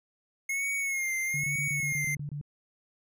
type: tone with vibrato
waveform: square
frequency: 2163 Hz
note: C#7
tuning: 43 cents flat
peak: -29 dBFS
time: 0.49-2.15 s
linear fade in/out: 5 ms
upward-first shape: sine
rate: 1.1 Hz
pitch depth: 62 cents each way
type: tone bursts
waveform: sine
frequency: 145.7 Hz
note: D3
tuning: 13 cents flat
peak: -33 dBFS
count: 9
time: 1.34-2.413 s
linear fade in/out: 2 ms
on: 97 ms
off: 25 ms
effects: none